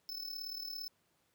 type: tone with amplitude modulation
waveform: square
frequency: 5260 Hz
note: E8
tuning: 5 cents flat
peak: -38 dBFS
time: 0.09-0.88 s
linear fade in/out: 0 ms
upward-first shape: sine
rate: 37.6 Hz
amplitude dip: 65%
effects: pink hiss -75 dBFS RMS until 1.34 s + high-pass 100 Hz 12 dB/octave